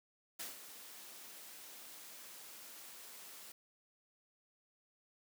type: noise with ADSR envelope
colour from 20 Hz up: white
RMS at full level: -43 dBFS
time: 0.39-3.52 s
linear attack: 10 ms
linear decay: 150 ms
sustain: -10 dB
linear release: 4 ms
effects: high-pass 200 Hz 12 dB/octave